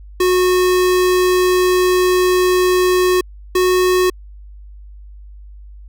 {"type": "tone pair in turn", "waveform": "square", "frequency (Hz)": [365, 366.5], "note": ["F#4", "F#4"], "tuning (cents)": [-24, -16], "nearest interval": "unison", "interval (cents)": 8, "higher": "second", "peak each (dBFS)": -12, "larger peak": "neither", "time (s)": [[0.2, 3.21], [3.55, 4.1]], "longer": "first", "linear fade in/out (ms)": 5, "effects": ["added 50 Hz sine -34 dBFS peak until 5.88 s"]}